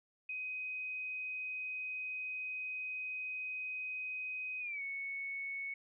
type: tone with pitch glide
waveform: sine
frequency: 2513 to 2213 Hz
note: D#7 to C#7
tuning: +17 to -3 cents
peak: -38 dBFS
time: 0.29-5.74 s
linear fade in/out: 5 ms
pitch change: -220 cents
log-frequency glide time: 4.6-4.82 s
effects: none